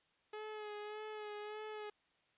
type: tone with vibrato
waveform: sawtooth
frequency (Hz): 423.6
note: G#4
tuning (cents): +34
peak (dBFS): -40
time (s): 0.33-1.9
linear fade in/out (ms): 5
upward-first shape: sine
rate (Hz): 1.7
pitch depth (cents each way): 29
effects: white hiss -75 dBFS RMS until 2.37 s + resampled to 8000 Hz